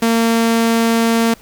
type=tone; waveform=sawtooth; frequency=228.8 Hz; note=A#3; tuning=32 cents flat; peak=-8 dBFS; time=0.02-1.34 s; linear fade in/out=5 ms; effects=pink hiss -45 dBFS RMS until 1.41 s